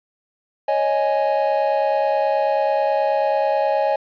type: chord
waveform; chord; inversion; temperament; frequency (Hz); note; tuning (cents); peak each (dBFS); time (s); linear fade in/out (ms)
triangle; C# suspended second; none; just; 554.4 / 623.7 / 831.5; C#5 / D#5 / G#5; 0 / +4 / +2; -19; 0.68-3.96; 5
effects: resampled to 11025 Hz + 8-bit